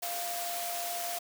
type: tone in noise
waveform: sine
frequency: 696 Hz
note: F5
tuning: 6 cents flat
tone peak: -36 dBFS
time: 0.02-1.19 s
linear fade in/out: 10 ms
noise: white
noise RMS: -37 dBFS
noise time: 0.02-1.19 s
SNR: -2 dB
effects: high-pass 400 Hz 12 dB/octave